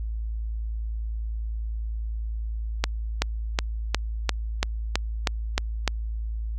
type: accelerating click train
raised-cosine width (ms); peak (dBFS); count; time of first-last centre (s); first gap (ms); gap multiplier
0.2; -4; 10; 2.84-5.877; 380; 0.97
effects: added 55 Hz sine -27 dBFS peak until 6.58 s